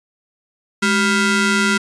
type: ring-modulated tone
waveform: sawtooth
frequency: 595 Hz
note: D5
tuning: 22 cents sharp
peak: -7 dBFS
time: 0.82-1.78 s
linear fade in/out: 10 ms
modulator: 804 Hz
effects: resampled to 22050 Hz